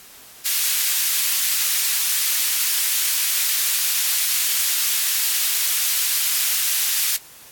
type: high-pass noise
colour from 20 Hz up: white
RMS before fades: -20 dBFS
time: 0.45-7.17 s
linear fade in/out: 10 ms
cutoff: 2000 Hz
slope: 12 dB/octave
effects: white hiss -44 dBFS RMS until 7.51 s + AAC 64 kbps